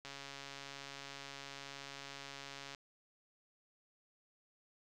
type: click train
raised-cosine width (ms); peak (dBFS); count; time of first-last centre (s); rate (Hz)
0.2; -30; 376; 0.05-2.748; 139
effects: none